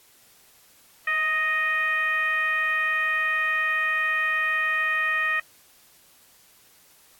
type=tone with frequency modulation; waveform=sine; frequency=1864.7 Hz; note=A#6; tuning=in tune; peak=-21 dBFS; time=1.07-5.4 s; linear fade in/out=5 ms; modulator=612 Hz; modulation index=0.87; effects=white hiss -56 dBFS RMS until 7.19 s + AAC 64 kbps